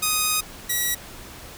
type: tone pair in turn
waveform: 5% pulse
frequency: 1247 / 1929.8 Hz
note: D#6 / B6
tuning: +3 / -41 cents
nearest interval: minor sixth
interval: 756 cents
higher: second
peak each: -8 / -11 dBFS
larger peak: first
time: 0.02-0.41 / 0.69-0.95 s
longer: first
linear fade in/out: 10 ms
effects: pink hiss -41 dBFS RMS until 1.57 s